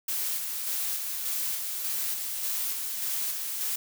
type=noise with tremolo; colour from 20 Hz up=blue; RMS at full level=-30 dBFS; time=0.08-3.76 s; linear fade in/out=5 ms; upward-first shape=square; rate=1.7 Hz; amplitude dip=30%; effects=none